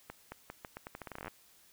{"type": "accelerating click train", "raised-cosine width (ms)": 0.5, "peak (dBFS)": -27, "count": 18, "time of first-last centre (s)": [0.1, 1.28], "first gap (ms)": 220, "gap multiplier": 0.82, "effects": ["white hiss -63 dBFS RMS until 1.72 s"]}